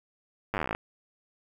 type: slowing click train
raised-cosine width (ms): 0.5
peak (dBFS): -14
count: 16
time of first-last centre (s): 0.54-0.749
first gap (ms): 9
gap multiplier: 1.06
effects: 8-bit